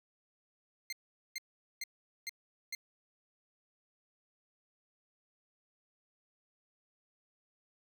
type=tone bursts; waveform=20% pulse; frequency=2100 Hz; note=C7; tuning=6 cents sharp; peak=-32 dBFS; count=5; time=0.9-2.75 s; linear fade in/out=2 ms; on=26 ms; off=430 ms; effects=none